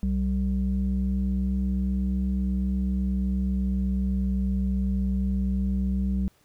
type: tone pair together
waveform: sine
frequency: 64.17 / 192.3 Hz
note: C2 / G3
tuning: -33 / -33 cents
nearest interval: octave + perfect fifth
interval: 1900 cents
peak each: -24 dBFS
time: 0.03-6.28 s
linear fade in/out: 0 ms
effects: tanh soft clip ceiling -18 dBFS + pink hiss -63 dBFS RMS until 6.44 s